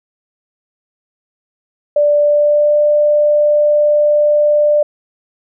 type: tone with pitch glide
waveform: sine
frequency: 587.3 to 593.8 Hz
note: D5 to D5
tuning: 0 to +19 cents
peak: -8 dBFS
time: 1.96-4.83 s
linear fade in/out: 5 ms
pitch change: +19 cents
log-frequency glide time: 2.2-2.77 s
effects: none

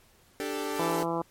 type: chord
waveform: sawtooth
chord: D suspended fourth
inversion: none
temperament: equal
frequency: 293.7 / 392 / 440 Hz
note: D4 / G4 / A4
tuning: 0 / 0 / 0 cents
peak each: -31 dBFS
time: 0.4-1.03 s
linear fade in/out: 0 ms
type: noise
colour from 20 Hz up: white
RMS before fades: -43 dBFS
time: 0.72-1.06 s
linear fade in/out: 50 ms
type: harmonic tone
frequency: 167.4 Hz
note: E3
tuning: 27 cents sharp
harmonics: 1 / 2 / 3 / 4 / 5 / 6 / 7 / 8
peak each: -36 / -32 / -34 / -36 / -35 / -35 / -39 / -46 dBFS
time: 0.79-1.22 s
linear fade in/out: 2 ms
effects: pink hiss -61 dBFS RMS until 1.3 s + MP3 64 kbps

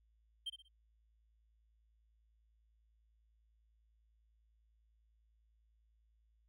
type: tone with echo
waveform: triangle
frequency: 3145 Hz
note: G7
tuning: 5 cents sharp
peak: -37 dBFS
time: 0.46-0.5 s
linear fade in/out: 10 ms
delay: 62 ms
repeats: 3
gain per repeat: -9 dB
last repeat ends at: 0.686 s
effects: added 55 Hz sine -70 dBFS peak until 6.48 s

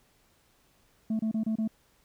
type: tone bursts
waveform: sine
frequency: 220 Hz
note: A3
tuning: in tune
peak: -23 dBFS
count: 5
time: 1.1-1.677 s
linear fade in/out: 5 ms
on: 93 ms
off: 28 ms
effects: tanh soft clip ceiling -25 dBFS + pink hiss -66 dBFS RMS until 2.04 s

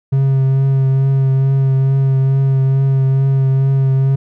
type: tone with vibrato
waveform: triangle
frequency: 134.7 Hz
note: C#3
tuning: 49 cents flat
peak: -8 dBFS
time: 0.12-4.16 s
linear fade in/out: 10 ms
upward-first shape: triangle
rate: 2.3 Hz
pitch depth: 20 cents each way
effects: none

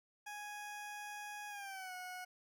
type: tone with pitch glide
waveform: 20% pulse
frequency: 830.6 to 731.5 Hz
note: G#5 to F#5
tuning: 0 to -20 cents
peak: -40 dBFS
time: 0.26-2.25 s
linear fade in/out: 10 ms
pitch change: -220 cents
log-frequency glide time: 1.49-1.93 s
effects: none

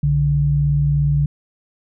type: tone pair together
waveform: sine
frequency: 61.74 / 144.78 Hz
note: B1 / D3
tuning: 0 / -24 cents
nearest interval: octave + minor third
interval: 1476 cents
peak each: -22 / -14 dBFS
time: 0.03-1.26 s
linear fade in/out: 5 ms
effects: none

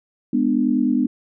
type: chord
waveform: sine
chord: G# diminished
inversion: none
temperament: just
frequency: 207.7 / 249.2 / 299 Hz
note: G#3 / B3 / D4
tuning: 0 / +16 / +31 cents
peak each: -23 / -18 / -21 dBFS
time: 0.33-1.07 s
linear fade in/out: 5 ms
effects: none

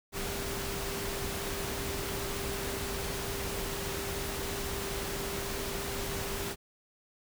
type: tone in noise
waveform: sine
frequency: 396.3 Hz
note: G4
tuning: 19 cents sharp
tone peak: -40 dBFS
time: 0.12-6.56 s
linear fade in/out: 50 ms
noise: pink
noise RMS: -36 dBFS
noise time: 0.12-6.56 s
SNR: -7 dB
effects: none

